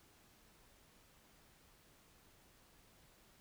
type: silence
effects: pink hiss -67 dBFS RMS until 3.4 s